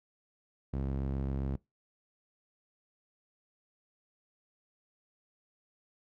sawtooth tone with band-pass filter, 67.5 Hz, C#2, 45 cents flat, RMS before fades -34 dBFS, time 0.73-1.56 s, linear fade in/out 5 ms, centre 160 Hz, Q 0.6, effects noise-tail reverb RT60 0.2 s tail -23 dB re dry

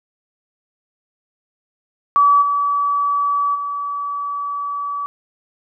sine tone with level steps, 1146 Hz, D6, 43 cents flat, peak -9 / -15 / -21 dBFS, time 2.16-5.06 s, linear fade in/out 0 ms, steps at 2.41 / 3.54 s, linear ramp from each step 20 ms, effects none

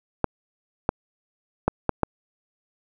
clicks, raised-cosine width 1 ms, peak -5 dBFS, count 5, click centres 0.243 / 0.891 / 1.68 / 1.893 / 2.033 s, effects none

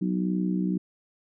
harmonic tone, 61.74 Hz, B1, in tune, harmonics 3 / 4 / 5 / 6, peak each -25 / -34 / -30 / -39 dBFS, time 0.01-0.78 s, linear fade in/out 10 ms, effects none

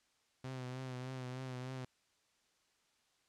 sawtooth tone with vibrato, 128.3 Hz, C3, 34 cents flat, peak -38 dBFS, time 0.44-1.85 s, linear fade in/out 5 ms, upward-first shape triangle, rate 3.3 Hz, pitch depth 47 cents each way, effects white hiss -75 dBFS RMS until 3.28 s + low-pass 7000 Hz 12 dB/octave

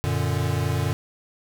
square chord, Gb augmented, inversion none, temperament equal, 92.5 / 116.54 / 146.83 Hz, Gb2 / Bb2 / D3, 0 / 0 / 0 cents, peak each -27 dBFS, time 0.04-0.93 s, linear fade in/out 0 ms, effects none

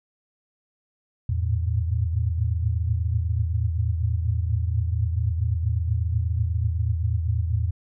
sine tone cluster, 81.7 / 102 / 110 / 114.3 Hz, E2 / G#2 / A2 / A#2, -15 / -31 / 0 / -34 cents, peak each -23 / -31 / -27 / -30 dBFS, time 1.29-7.71 s, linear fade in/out 5 ms, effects none

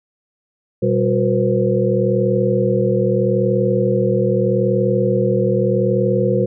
sine tone cluster, 120.5 / 194.3 / 364.4 / 476.2 / 517 Hz, B2 / G3 / F#4 / A#4 / C5, -42 / -15 / -26 / +37 / -21 cents, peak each -20 dBFS, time 0.82-6.46 s, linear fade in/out 10 ms, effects none

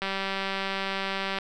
click train, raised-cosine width 0.3 ms, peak -14 dBFS, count 266, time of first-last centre 0.02-1.386 s, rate 194 Hz, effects none

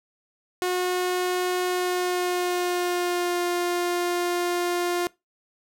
sawtooth tone with pitch glide, 362.4 to 351.9 Hz, F#4 to F4, -36 to +13 cents, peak -19 dBFS, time 0.62-5.07 s, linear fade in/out 0 ms, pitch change -51 cents, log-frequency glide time 1.64-3.44 s, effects noise-tail reverb RT60 0.2 s tail -21 dB re dry

